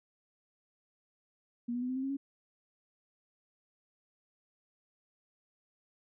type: tone with pitch steps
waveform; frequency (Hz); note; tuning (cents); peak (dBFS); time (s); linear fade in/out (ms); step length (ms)
sine; 238.6 / 244.6 / 250.8 / 257.1 / 263.5 / 270.2 / 276.9; A#3 / B3 / B3 / C4 / C4 / C#4 / C#4; +41 / -16 / +27 / -30 / +12 / -44 / -2; -32; 1.68-2.17; 10; 70
effects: none